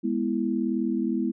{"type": "chord", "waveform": "sine", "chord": "E major", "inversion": "first", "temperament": "equal", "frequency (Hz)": [207.7, 246.9, 329.6], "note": ["G#3", "B3", "E4"], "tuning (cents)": [0, 0, 0], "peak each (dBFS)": [-28, -27, -28], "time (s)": [0.03, 1.32], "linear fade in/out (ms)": 20, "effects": []}